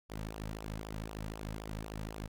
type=tone with flanger; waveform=sawtooth; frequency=53.3 Hz; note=G#1; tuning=46 cents sharp; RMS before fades=-42 dBFS; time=0.09-2.28 s; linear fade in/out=20 ms; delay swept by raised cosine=0.46 to 2.86 ms; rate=3.9 Hz; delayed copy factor=-0.65; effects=none